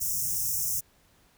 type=band-stop noise; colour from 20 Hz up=white; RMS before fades=-29 dBFS; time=0-0.81 s; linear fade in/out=20 ms; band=170 to 5400 Hz; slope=96 dB/octave; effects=pink hiss -63 dBFS RMS until 1.37 s